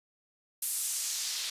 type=noise with band-pass filter sweep; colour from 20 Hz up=white; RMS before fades=-34 dBFS; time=0.62-1.5 s; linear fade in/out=5 ms; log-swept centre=11000 to 4000 Hz; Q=1.4; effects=resampled to 32000 Hz